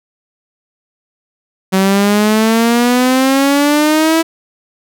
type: exponential sweep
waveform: sawtooth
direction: up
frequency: 188.3 to 329.6 Hz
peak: -5 dBFS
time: 1.72-4.23 s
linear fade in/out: 20 ms
effects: none